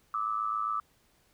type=tone pair together; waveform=sine; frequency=1180.6 / 1288 Hz; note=D6 / E6; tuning=+9 / -41 cents; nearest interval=major second; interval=150 cents; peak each=-31 / -32 dBFS; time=0.14-0.8 s; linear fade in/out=2 ms; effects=pink hiss -67 dBFS RMS until 1.33 s